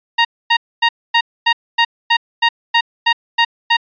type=tone bursts; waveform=15% pulse; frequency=932.3 Hz; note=A#5; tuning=in tune; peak=-3 dBFS; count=12; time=0.18-3.77 s; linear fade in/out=10 ms; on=70 ms; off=250 ms; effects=resampled to 11025 Hz